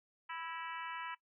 harmonic tone with a mistuned harmonic, 329.6 Hz, E4, in tune, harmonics 3 / 4 / 5 / 6 / 7 / 8 / 9, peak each -45 / -47 / -49 / -51 / -52 / -53 / -54 dBFS, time 0.29-1.15 s, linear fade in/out 10 ms, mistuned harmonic 6, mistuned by -40 cents, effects noise-tail reverb RT60 0.1 s tail -18 dB re dry

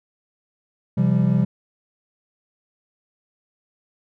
triangle chord, C suspended fourth, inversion none, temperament equal with one note detuned, 130.81 / 170.33 / 196 Hz, C3 / F3 / G3, 0 / -43 / 0 cents, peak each -18 dBFS, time 0.97-1.45 s, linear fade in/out 10 ms, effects none

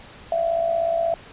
sine tone with amplitude modulation, 669 Hz, E5, 25 cents sharp, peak -16 dBFS, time 0.32-1.14 s, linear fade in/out 2 ms, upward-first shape sine, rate 56.6 Hz, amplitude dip 65%, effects pink hiss -44 dBFS RMS until 1.32 s + resampled to 8000 Hz

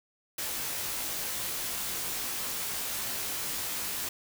white noise with comb filter, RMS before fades -34 dBFS, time 0.38-4.09 s, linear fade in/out 5 ms, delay 18 ms, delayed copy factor -0.75, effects none

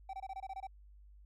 triangle tone bursts, 771 Hz, G5, 29 cents flat, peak -38 dBFS, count 9, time 0.09-0.67 s, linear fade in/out 5 ms, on 44 ms, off 23 ms, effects added 50 Hz sine -55 dBFS peak until 1.25 s

